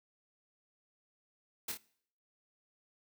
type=noise with echo; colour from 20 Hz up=white; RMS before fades=-38 dBFS; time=1.68-1.72 s; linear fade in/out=5 ms; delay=27 ms; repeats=2; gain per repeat=-5 dB; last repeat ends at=1.774 s; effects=noise-tail reverb RT60 0.6 s tail -22 dB re dry